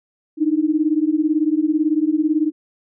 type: beating tone pair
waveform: sine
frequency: 300.1 / 318.1 Hz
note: D4 / D#4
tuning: +38 / +38 cents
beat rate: 18 Hz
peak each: -18 dBFS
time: 0.37-2.52 s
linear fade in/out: 50 ms
effects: none